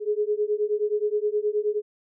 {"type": "beating tone pair", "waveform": "sine", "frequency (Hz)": [415.3, 424.8], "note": ["G#4", "G#4"], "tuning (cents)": [0, 39], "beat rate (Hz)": 9.5, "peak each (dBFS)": -25, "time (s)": [0, 1.82], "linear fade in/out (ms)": 50, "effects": []}